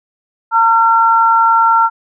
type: tone pair together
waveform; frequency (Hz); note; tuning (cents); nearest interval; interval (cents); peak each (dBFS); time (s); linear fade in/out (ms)
sine; 911 / 1365; A#5 / F6; -40 / -40; perfect fifth; 700; -10; 0.51-1.9; 50
effects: none